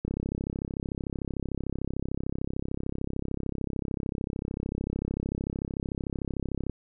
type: click train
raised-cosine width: 3 ms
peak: -18 dBFS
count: 223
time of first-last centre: 0.05-6.697 s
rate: 33.4 Hz
effects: none